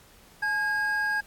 triangle tone pair together, 853.9 / 1632 Hz, G#5 / G#6, +48 / -31 cents, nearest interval major seventh, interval 1121 cents, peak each -31 / -23 dBFS, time 0.42-1.21 s, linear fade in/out 10 ms, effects pink hiss -55 dBFS RMS until 1.26 s + AAC 64 kbps

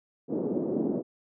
pink band-pass noise, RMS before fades -29 dBFS, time 0.28-1.03 s, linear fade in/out 50 ms, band 210 to 480 Hz, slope 24 dB/octave, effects none

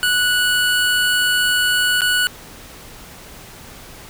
25% pulse tone with dropouts, 1473 Hz, F#6, 8 cents flat, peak -11 dBFS, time 0.03-2.27 s, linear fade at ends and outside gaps 0 ms, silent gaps 2.008-2.018 s, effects pink hiss -39 dBFS RMS until 4.09 s

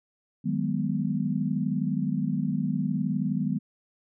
sine chord, G# minor seventh, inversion second, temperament equal with one note detuned, 155.56 / 188.23 / 207.7 / 246.9 Hz, D#3 / F#3 / G#3 / B3, 0 / +30 / 0 / 0 cents, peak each -30 dBFS, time 0.44-3.59 s, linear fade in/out 20 ms, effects none

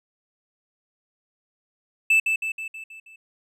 triangle tone with echo, 2637 Hz, E7, in tune, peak -13 dBFS, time 2.1-2.2 s, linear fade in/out 5 ms, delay 160 ms, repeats 6, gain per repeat -5 dB, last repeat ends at 3.16 s, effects resampled to 32000 Hz

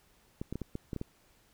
clicks, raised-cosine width 3 ms, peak -23 dBFS, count 8, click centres 0.415 / 0.526 / 0.556 / 0.617 / 0.754 / 0.932 / 0.963 / 1.014 s, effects pink hiss -66 dBFS RMS until 1.53 s

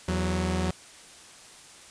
sawtooth tone pair together, 82.28 / 185 Hz, E2 / F#3, -3 / 0 cents, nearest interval octave + major second, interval 1403 cents, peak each -24 dBFS, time 0.08-0.71 s, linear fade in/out 5 ms, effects white hiss -49 dBFS RMS until 1.9 s + resampled to 22050 Hz

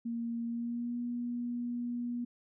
sine tone with pitch glide, 233.1 to 240.9 Hz, A#3 to B3, 0 to -43 cents, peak -33 dBFS, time 0.05-2.25 s, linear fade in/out 10 ms, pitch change +57 cents, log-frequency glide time 0.46-0.98 s, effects none

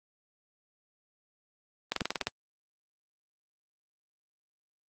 slowing click train, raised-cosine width 0.2 ms, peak -11 dBFS, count 8, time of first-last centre 1.92-2.27 s, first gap 43 ms, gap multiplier 1.05, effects high-pass 200 Hz 12 dB/octave + Opus 24 kbps

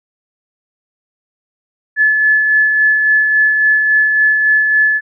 sine tone with tremolo, 1724 Hz, A6, 36 cents flat, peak -7 dBFS, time 1.96-5.01 s, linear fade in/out 50 ms, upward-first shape sine, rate 3.6 Hz, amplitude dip 35%, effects none

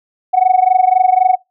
sine tone with amplitude modulation, 743 Hz, F#5, 7 cents sharp, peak -3 dBFS, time 0.33-1.36 s, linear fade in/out 20 ms, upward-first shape sine, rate 23.9 Hz, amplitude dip 90%, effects noise-tail reverb RT60 0.2 s tail -24 dB re dry + tanh soft clip ceiling -2 dBFS

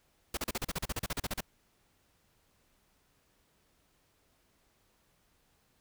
pink noise bursts, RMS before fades -34 dBFS, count 16, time 0.34-1.407 s, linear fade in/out 5 ms, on 32 ms, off 37 ms, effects pink hiss -71 dBFS RMS until 5.8 s

